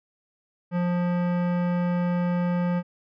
sine tone with hard clipping, 176.3 Hz, F3, 17 cents sharp, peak -24 dBFS, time 0.71-2.83 s, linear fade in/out 50 ms, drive 17 dB, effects resampled to 11025 Hz

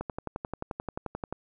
click train, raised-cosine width 1 ms, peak -19 dBFS, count 16, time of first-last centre 0.01-1.326 s, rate 11.4 Hz, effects none

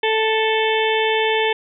harmonic tone, 440.1 Hz, A4, in tune, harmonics 1 / 2 / 4 / 5 / 6 / 7 / 8, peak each -19 / -22 / -25 / -26 / -27 / -27 / -28 dBFS, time 0.03-1.53 s, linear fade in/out 5 ms, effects none

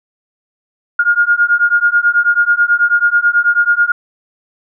sine beating tone pair, 1417 / 1426.2 Hz, F6 / F6, +25 / +36 cents, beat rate 9.2 Hz, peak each -12 dBFS, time 0.99-3.92 s, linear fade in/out 5 ms, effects none

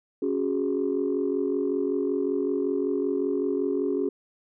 sine chord, C# suspended fourth, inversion none, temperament equal, 277.2 / 370 / 415.3 Hz, C#4 / F#4 / G#4, 0 / 0 / 0 cents, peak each -27 dBFS, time 0.22-4.09 s, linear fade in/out 5 ms, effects tanh soft clip ceiling -16 dBFS

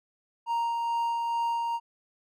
triangle tone with tremolo, 932.3 Hz, A#5, in tune, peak -23 dBFS, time 0.46-1.8 s, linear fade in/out 50 ms, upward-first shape sine, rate 2.3 Hz, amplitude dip 25%, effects none

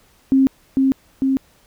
sine tone with echo, 267.4 Hz, C4, 38 cents sharp, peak -10 dBFS, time 0.32-0.47 s, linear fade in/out 0 ms, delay 450 ms, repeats 2, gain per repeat -2 dB, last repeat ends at 1.37 s, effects pink hiss -55 dBFS RMS until 1.66 s

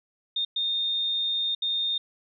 sine tone bursts at uneven times, 3655 Hz, A#7, 35 cents flat, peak -24 dBFS, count 3, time 0.36-0.45 / 0.56-1.55 / 1.62-1.98 s, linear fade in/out 5 ms, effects none

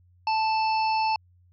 harmonic tone, 880 Hz, A5, in tune, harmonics 1 / 3 / 5 / 6, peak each -22 / -32 / -36 / -38 dBFS, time 0.27-1.16 s, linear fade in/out 2 ms, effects added 89 Hz sine -56 dBFS peak until 1.52 s

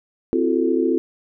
sine chord, F# half-diminished seventh, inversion second, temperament equal with one note detuned, 261.6 / 336 / 370 / 440 Hz, C4 / E4 / F#4 / A4, 0 / +33 / 0 / 0 cents, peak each -22 / -20 / -23 / -23 dBFS, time 0.33-0.98 s, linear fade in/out 0 ms, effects none

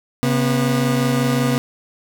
30% pulse tone pair together, 134.47 / 243.5 Hz, C3 / B3, +48 / -24 cents, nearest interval minor seventh, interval 1028 cents, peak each -16 dBFS, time 0.23-1.58 s, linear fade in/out 0 ms, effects none

